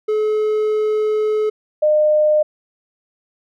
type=tone pair in turn; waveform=triangle / sine; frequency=428.5 / 607.6 Hz; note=A4 / D#5; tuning=-46 / -41 cents; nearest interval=tritone; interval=605 cents; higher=second; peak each=-13 / -11 dBFS; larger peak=second; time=0.08-1.5 / 1.82-2.43 s; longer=first; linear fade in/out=10 ms; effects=none